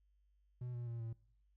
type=tone with pitch steps; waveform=triangle; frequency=123.47 / 120.23 / 117.08 / 114.01 Hz; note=B2 / B2 / A#2 / A#2; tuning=0 / -46 / +8 / -38 cents; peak=-39 dBFS; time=0.61-1.13 s; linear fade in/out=5 ms; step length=130 ms; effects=noise-tail reverb RT60 0.6 s tail -22 dB re dry + added 50 Hz sine -70 dBFS peak until 1.56 s